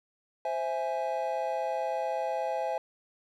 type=chord; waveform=triangle; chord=C augmented; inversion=none; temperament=equal; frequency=523.3 / 659.3 / 830.6 Hz; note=C5 / E5 / G#5; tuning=0 / 0 / 0 cents; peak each=-32 / -31 / -31 dBFS; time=0.45-2.78 s; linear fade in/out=2 ms; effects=none